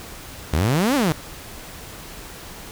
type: exponential two-way sweep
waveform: sawtooth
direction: up then down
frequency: 69.3 to 300.9 to 145.1 Hz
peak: -13 dBFS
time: 0.53-1.12 s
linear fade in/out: 0 ms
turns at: 0.95 s
effects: pink hiss -38 dBFS RMS until 2.71 s